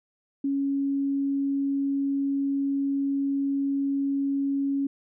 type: tone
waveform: sine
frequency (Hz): 277.2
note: C#4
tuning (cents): 0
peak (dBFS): -23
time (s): 0.44-4.87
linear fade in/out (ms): 5
effects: none